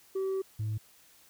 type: tone pair in turn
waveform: sine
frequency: 383.7 / 107.67 Hz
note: G4 / A2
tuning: -37 / -37 cents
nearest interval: octave + minor seventh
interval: 2200 cents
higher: first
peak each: -26 / -28 dBFS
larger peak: first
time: 0.15-0.42 / 0.59-0.78 s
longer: first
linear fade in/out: 10 ms
effects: tanh soft clip ceiling -28 dBFS + white hiss -60 dBFS RMS until 1.29 s